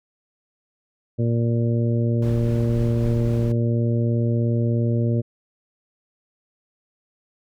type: harmonic tone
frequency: 117 Hz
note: A#2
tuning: 7 cents sharp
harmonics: 1 / 2 / 3 / 4 / 5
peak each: -19 / -25 / -29 / -31 / -33 dBFS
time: 1.18-5.22 s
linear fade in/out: 20 ms
type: noise with tremolo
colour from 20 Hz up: brown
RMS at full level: -30 dBFS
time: 2.22-3.52 s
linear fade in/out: 2 ms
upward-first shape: triangle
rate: 3.8 Hz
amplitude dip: 25%
effects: none